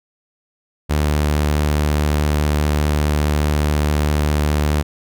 sawtooth tone, 74.6 Hz, D2, 28 cents sharp, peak -11 dBFS, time 0.89-4.83 s, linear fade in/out 20 ms, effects none

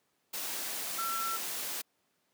sine tone in noise, 1346 Hz, E6, 36 cents sharp, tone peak -33 dBFS, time 0.98-1.37 s, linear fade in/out 10 ms, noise white, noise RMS -37 dBFS, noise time 0.33-1.82 s, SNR +1 dB, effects pink hiss -75 dBFS RMS until 2.33 s + high-pass 200 Hz 12 dB/octave

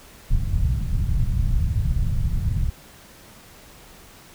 pink low-pass noise, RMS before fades -21 dBFS, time 0.3-2.7 s, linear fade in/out 10 ms, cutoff 140 Hz, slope 24 dB/octave, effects pink hiss -47 dBFS RMS until 4.34 s

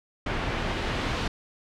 pink noise with low-pass filter sweep, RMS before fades -29 dBFS, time 0.26-1.28 s, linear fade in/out 5 ms, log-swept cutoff 2500 to 3800 Hz, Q 0.88, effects none

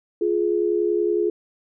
sine tone pair together, 348.9 / 419.6 Hz, F4 / G#4, -2 / +18 cents, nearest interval minor third, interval 320 cents, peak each -21 dBFS, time 0.21-1.3 s, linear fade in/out 5 ms, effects none

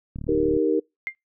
click train, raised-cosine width 5 ms, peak -21 dBFS, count 16, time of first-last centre 0.16-0.567 s, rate 36.9 Hz
sine chord, Eb major, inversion none, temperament equal, 311.1 / 392 / 466.2 Hz, Eb4 / G4 / Bb4, 0 / 0 / 0 cents, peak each -23 / -24 / -22 dBFS, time 0.28-0.8 s, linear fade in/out 10 ms
sine tone with exponential decay, 2100 Hz, C7, 6 cents sharp, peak -21 dBFS, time 1.07-1.15 s, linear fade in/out 0 ms, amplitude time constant 17 ms
effects noise-tail reverb RT60 0.2 s tail -26 dB re dry

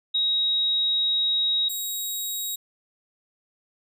sine / 10% pulse tone pair in turn, 3800 / 3800 Hz, A#7 / A#7, +33 / +33 cents, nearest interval unison, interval 0 cents, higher neither, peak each -20 dBFS, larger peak neither, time 0.14-1.69 / 1.69-2.56 s, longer first, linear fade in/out 10 ms, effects none

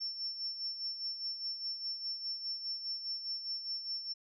sine tone with tremolo, 5410 Hz, E8, 44 cents sharp, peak -34 dBFS, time 0-4.14 s, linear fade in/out 20 ms, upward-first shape sine, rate 4.9 Hz, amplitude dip 60%, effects none

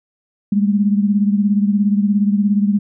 sine beating tone pair, 201.6 / 218.6 Hz, G3 / A3, +49 / -11 cents, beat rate 17 Hz, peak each -13 / -19 dBFS, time 0.52-2.79 s, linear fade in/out 5 ms, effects none

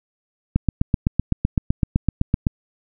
click train, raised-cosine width 5 ms, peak -4 dBFS, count 16, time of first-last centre 0.56-2.468 s, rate 7.86 Hz, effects none

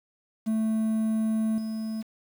triangle tone with level steps, 220 Hz, A3, in tune, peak -21 / -27 dBFS, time 0.46-2.03 s, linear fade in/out 20 ms, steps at 1.58 s, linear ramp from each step 2 ms, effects 8-bit

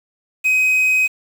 triangle tone with quantisation, 2522 Hz, D#7, 23 cents sharp, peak -11 dBFS, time 0.44-1.08 s, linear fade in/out 20 ms, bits 6, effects none

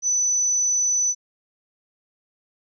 sine tone, 5990 Hz, F#8, 20 cents sharp, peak -18 dBFS, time 0.02-1.15 s, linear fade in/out 50 ms, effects none

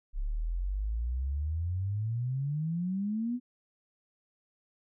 sine exponential sweep, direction up, 33.46 to 252 Hz, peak -29 dBFS, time 0.13-3.4 s, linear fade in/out 50 ms, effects none

